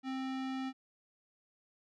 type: tone with low-pass filter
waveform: square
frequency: 263.3 Hz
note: C4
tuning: 11 cents sharp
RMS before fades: -38 dBFS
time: 0.03-0.73 s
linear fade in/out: 50 ms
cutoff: 3800 Hz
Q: 0.91
effects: none